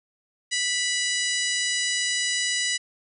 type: harmonic tone with a mistuned harmonic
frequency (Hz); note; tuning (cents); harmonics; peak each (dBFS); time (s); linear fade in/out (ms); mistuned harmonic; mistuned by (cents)
987.8; B5; 0; 2 / 3 / 4 / 5 / 6 / 7 / 8 / 9; -28 / -30 / -31 / -32 / -33 / -33 / -34 / -35; 0.51-2.78; 20; 3; -22
effects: none